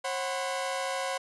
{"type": "tone cluster", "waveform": "sawtooth", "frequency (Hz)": [540, 741, 1007], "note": ["C#5", "F#5", "B5"], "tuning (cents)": [-45, 2, 33], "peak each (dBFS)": [-29, -31, -33], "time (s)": [0.04, 1.18], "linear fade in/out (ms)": 10, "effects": ["resampled to 24000 Hz"]}